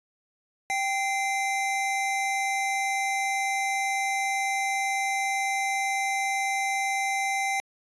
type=tone pair together; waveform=square; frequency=784 / 2074 Hz; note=G5 / C7; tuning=0 / -16 cents; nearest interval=octave + perfect fourth; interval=1684 cents; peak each=-28 / -29 dBFS; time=0.7-7.6 s; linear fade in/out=0 ms; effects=resampled to 22050 Hz